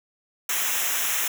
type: noise with comb filter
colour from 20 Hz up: white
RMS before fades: -25 dBFS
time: 0.49-1.28 s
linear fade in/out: 5 ms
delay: 0.22 ms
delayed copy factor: -0.85
effects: none